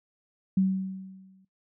sine tone with exponential decay, 190 Hz, F#3, 46 cents sharp, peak -18 dBFS, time 0.57-1.45 s, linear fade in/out 5 ms, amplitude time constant 190 ms, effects noise-tail reverb RT60 0.2 s tail -24 dB re dry

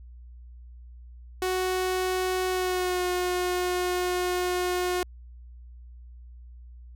sawtooth tone with pitch glide, 370 to 360.5 Hz, F#4 to F#4, 0 to -45 cents, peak -21 dBFS, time 1.42-5.03 s, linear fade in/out 2 ms, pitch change -45 cents, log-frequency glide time 2.49-3.05 s, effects added 60 Hz sine -43 dBFS peak until 6.95 s

